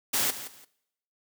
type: noise with echo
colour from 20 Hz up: white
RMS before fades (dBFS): -26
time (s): 0.13-0.31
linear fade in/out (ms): 10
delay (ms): 170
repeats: 2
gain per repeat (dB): -13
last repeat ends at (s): 0.65
effects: noise-tail reverb RT60 0.8 s tail -21 dB re dry + high-pass 100 Hz 12 dB/octave